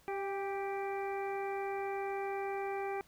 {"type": "harmonic tone with a mistuned harmonic", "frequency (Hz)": 392, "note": "G4", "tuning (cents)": 0, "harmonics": [1, 2, 3, 4, 5, 6], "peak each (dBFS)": [-37, -39, -48, -50, -50, -48], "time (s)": [0.08, 3.01], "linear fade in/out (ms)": 0, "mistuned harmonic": 2, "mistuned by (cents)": 25, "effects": ["pink hiss -65 dBFS RMS until 3.07 s"]}